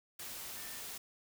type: tone in noise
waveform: sine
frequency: 1795 Hz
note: A6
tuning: 34 cents sharp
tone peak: -56 dBFS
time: 0.56-0.8 s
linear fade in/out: 5 ms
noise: white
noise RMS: -45 dBFS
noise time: 0.19-0.98 s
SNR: -14 dB
effects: none